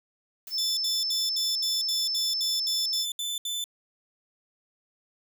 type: noise with exponential decay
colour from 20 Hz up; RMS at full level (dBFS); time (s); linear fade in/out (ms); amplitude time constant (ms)
blue; -39; 0.47-0.7; 2; 49
type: tone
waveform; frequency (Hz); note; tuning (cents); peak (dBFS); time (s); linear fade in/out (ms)
sine; 5274; E8; 0; -26; 0.5-3.06; 50
type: tone bursts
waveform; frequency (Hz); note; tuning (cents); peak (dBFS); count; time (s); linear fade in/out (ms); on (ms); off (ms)
sawtooth; 3520; A7; 0; -26; 12; 0.58-3.641; 2; 190; 71
effects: none